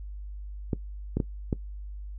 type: clicks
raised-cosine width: 3 ms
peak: -13 dBFS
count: 4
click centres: 0.732 / 1.17 / 1.202 / 1.528 s
effects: noise-tail reverb RT60 0.1 s tail -19 dB re dry + added 50 Hz sine -36 dBFS peak until 2.18 s